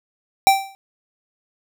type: tone with exponential decay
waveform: square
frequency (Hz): 780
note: G5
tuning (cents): -9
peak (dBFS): -7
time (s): 0.47-0.75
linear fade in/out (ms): 0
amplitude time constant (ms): 60
effects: none